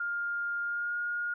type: tone with pitch glide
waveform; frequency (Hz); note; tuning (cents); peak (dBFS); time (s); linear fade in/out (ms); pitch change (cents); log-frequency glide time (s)
sine; 1407 to 1427.5; F6 to F6; +12 to +37; -30; 0-1.34; 5; +25; 0.63-0.96
effects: none